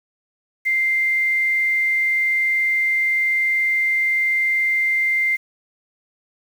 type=tone with quantisation; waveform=sine; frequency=2093 Hz; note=C7; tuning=in tune; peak=-16 dBFS; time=0.65-5.37 s; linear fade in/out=20 ms; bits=7; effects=none